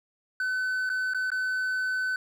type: tone with dropouts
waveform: triangle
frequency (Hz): 1513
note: F#6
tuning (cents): +38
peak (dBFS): -24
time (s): 0.4-2.16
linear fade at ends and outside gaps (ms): 2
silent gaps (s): 0.893-0.899 / 1.136-1.146 / 1.303-1.317
effects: none